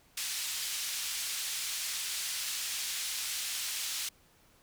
pink band-pass noise, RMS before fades -36 dBFS, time 0.17-4.09 s, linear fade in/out 5 ms, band 3100 to 12000 Hz, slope 12 dB/octave, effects pink hiss -64 dBFS RMS until 4.62 s

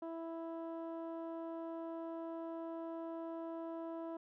15% pulse tone with low-pass filter, 329.6 Hz, E4, in tune, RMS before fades -44 dBFS, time 0.02-4.17 s, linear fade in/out 5 ms, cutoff 710 Hz, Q 0.85, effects none

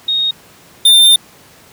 sine / square tone pair in turn, 3729 / 3602 Hz, A#7 / A7, 0 / +40 cents, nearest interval minor second, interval 60 cents, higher first, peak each -12 / -5 dBFS, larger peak second, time 0.08-0.31 / 0.85-1.16 s, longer second, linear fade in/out 5 ms, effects pink hiss -43 dBFS RMS until 1.72 s + high-pass 100 Hz 12 dB/octave

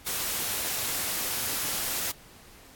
white noise, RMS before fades -30 dBFS, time 0.06-2.12 s, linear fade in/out 10 ms, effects pink hiss -52 dBFS RMS until 2.75 s + AAC 64 kbps

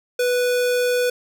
square tone, 493.2 Hz, B4, 2 cents flat, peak -18 dBFS, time 0.19-1.1 s, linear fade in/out 5 ms, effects none

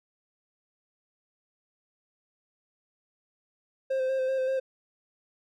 triangle tone with vibrato, 525 Hz, C5, 6 cents sharp, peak -23 dBFS, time 3.9-4.6 s, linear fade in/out 10 ms, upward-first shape square, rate 5.2 Hz, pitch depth 19 cents each way, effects none

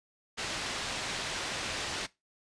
white low-pass noise, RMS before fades -36 dBFS, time 0.37-2.07 s, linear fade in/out 20 ms, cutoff 4500 Hz, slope 12 dB/octave, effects noise-tail reverb RT60 0.2 s tail -19 dB re dry + resampled to 22050 Hz

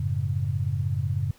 sine chord, F# minor, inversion none, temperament equal with one note detuned, 92.5 / 108.67 / 138.59 Hz, F#2 / A2 / C#3, 0 / -21 / 0 cents, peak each -28 dBFS, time 0-1.31 s, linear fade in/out 5 ms, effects pink hiss -57 dBFS RMS until 1.38 s

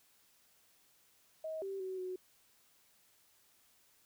sine tone with pitch steps, 634 / 389.3 / 376 / 368.7 Hz, D#5 / G4 / F#4 / F#4, +32 / -12 / +28 / -6 cents, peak -38 dBFS, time 1.44-2.16 s, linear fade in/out 5 ms, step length 180 ms, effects white hiss -69 dBFS RMS until 4.05 s

